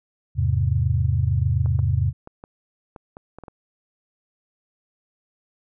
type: chord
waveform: sine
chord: E augmented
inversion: none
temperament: equal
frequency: 82.41 / 103.83 / 130.81 Hz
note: E2 / G#2 / B#2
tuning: 0 / 0 / 0 cents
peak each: -22 dBFS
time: 0.35-2.13 s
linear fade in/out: 50 ms
type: clicks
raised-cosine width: 1 ms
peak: -25 dBFS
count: 9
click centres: 1.66 / 1.791 / 2.274 / 2.439 / 2.962 / 3.169 / 3.386 / 3.437 / 3.482 s
effects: none